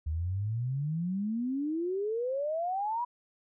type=exponential sweep; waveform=sine; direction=up; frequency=74.6 to 987.8 Hz; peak=-29 dBFS; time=0.06-3.05 s; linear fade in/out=10 ms; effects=none